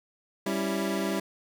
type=chord; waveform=25% pulse; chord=C# diminished; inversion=second; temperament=equal; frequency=196 / 277.2 / 329.6 Hz; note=G3 / C#4 / E4; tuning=0 / 0 / 0 cents; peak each=-26 / -31 / -28 dBFS; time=0.46-1.2 s; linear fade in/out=5 ms; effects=none